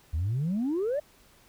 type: exponential sweep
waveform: sine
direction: up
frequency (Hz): 72.3 to 620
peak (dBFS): -24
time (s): 0.13-1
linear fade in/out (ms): 10
effects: tanh soft clip ceiling -23 dBFS + pink hiss -59 dBFS RMS until 1.48 s